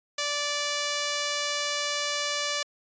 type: tone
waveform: 5% pulse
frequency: 583 Hz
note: D5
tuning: 13 cents flat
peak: -15 dBFS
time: 0.18-2.63 s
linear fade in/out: 5 ms
effects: resampled to 16000 Hz